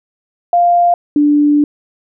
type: tone pair in turn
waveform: sine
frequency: 698 / 293.5 Hz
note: F5 / D4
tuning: -1 / -1 cents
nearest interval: octave + minor third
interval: 1500 cents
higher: first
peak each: -7 dBFS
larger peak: neither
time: 0.53-0.94 / 1.16-1.64 s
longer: second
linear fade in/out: 2 ms
effects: none